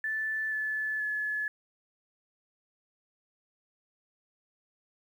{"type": "tone with pitch steps", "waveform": "sine", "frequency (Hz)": [1754, 1732.9, 1712], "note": ["A6", "A6", "A6"], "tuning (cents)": [-6, -27, -48], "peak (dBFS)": -29, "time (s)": [0.04, 1.48], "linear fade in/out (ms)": 2, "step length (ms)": 480, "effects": ["10-bit"]}